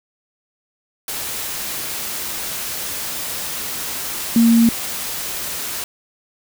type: tone in noise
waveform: sine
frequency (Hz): 230.9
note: A#3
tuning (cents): -16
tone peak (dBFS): -9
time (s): 4.36-4.69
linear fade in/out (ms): 2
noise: white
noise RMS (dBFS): -26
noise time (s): 1.08-5.84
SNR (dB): +14
effects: none